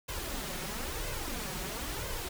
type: noise with flanger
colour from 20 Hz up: pink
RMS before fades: -37 dBFS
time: 0.08-2.29 s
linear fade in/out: 10 ms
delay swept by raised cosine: 1.9 to 5.5 ms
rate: 1 Hz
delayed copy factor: +0.65
effects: none